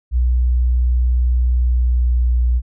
sine tone with pitch glide, 61.4 to 60.55 Hz, B1 to B1, -9 to -34 cents, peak -12 dBFS, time 0.11-2.62 s, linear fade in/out 50 ms, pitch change -25 cents, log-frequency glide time 1.53-2.41 s, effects none

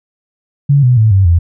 sine tone with pitch steps, 141.5 / 124.61 / 109.74 / 96.65 / 85.11 Hz, C#3 / B2 / A2 / G2 / F2, +36 / +16 / -4 / -24 / -44 cents, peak -5 dBFS, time 0.69-1.39 s, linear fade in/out 10 ms, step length 140 ms, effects none

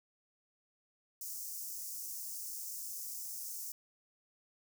white high-pass noise, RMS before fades -43 dBFS, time 1.21-3.72 s, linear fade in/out 2 ms, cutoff 5300 Hz, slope 48 dB/octave, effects none

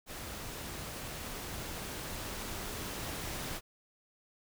pink noise with level ramp, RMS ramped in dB -43 to -39 dBFS, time 0.06-3.61 s, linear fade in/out 50 ms, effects none

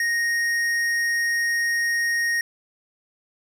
sine tone with tanh clipping, 1864.7 Hz, A#6, in tune, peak -22 dBFS, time 0-2.41 s, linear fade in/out 2 ms, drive 13 dB, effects none

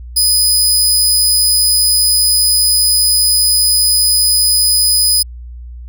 20% pulse tone, 4995 Hz, D#8, 6 cents sharp, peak -3 dBFS, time 0.16-5.23 s, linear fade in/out 10 ms, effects added 60 Hz sine -27 dBFS peak until 5.88 s

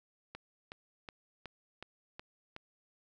click train, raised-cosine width 0.3 ms, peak -28 dBFS, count 7, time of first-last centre 0.35-2.564 s, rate 2.71 Hz, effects none

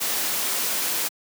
white noise, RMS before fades -25 dBFS, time 0-1.09 s, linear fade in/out 20 ms, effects high-pass 200 Hz 12 dB/octave

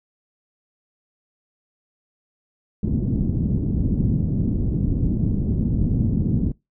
white low-pass noise, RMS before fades -21 dBFS, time 2.83-6.52 s, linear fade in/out 5 ms, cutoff 240 Hz, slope 24 dB/octave, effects noise-tail reverb RT60 0.2 s tail -23 dB re dry

